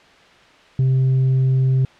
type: tone with tanh clipping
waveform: sine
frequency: 131.2 Hz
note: C3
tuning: 5 cents sharp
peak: -14 dBFS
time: 0.79-1.85 s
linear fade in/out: 2 ms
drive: 2 dB
effects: white hiss -48 dBFS RMS until 1.99 s + low-pass 3000 Hz 12 dB/octave